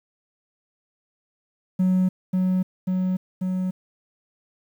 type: tone with echo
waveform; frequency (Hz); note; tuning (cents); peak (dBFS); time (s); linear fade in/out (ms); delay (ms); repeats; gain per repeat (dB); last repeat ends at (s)
triangle; 185; F#3; 0; -14; 1.79-2.09; 10; 540; 3; -2; 3.71
effects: tanh soft clip ceiling -11 dBFS + 9-bit